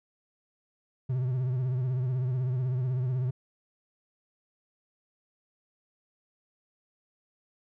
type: tone with vibrato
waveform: triangle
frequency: 127.4 Hz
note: C3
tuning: 46 cents flat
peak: -24 dBFS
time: 1.09-3.31 s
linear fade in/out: 10 ms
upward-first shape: triangle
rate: 16 Hz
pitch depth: 92 cents each way
effects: none